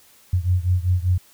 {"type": "beating tone pair", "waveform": "sine", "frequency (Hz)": [88.6, 93.7], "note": ["F2", "F#2"], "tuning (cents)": [25, 22], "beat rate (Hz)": 5.1, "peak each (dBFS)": [-19, -21], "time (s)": [0.33, 1.18], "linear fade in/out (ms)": 5, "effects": ["white hiss -53 dBFS RMS until 1.33 s"]}